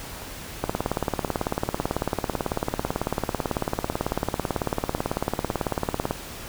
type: two click trains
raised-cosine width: 1 ms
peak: -9 / -23 dBFS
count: 100 / 12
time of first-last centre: 0.64-6.11 / 0.22-6.04 s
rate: 18.1 / 1.89 Hz
effects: pink hiss -38 dBFS RMS until 6.48 s